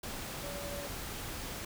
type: tone in noise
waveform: sine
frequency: 571 Hz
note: D5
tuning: 49 cents flat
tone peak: -42 dBFS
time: 0.43-0.87 s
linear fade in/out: 5 ms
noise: pink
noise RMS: -41 dBFS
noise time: 0.03-1.65 s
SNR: -4 dB
effects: none